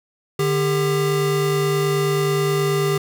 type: tone pair together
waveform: square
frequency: 149.53 / 399.2 Hz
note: D3 / G4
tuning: +32 / +32 cents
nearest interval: octave + perfect fourth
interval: 1700 cents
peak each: -22 / -20 dBFS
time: 0.39-2.98 s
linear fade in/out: 5 ms
effects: none